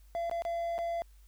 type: tone with dropouts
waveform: triangle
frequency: 680 Hz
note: F5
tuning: 46 cents flat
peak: -29 dBFS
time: 0.15-1.02 s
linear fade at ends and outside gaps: 0 ms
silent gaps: 0.297-0.313 / 0.421-0.451 / 0.781-0.788 s
effects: added 50 Hz sine -54 dBFS peak until 1.27 s + white hiss -69 dBFS RMS until 1.27 s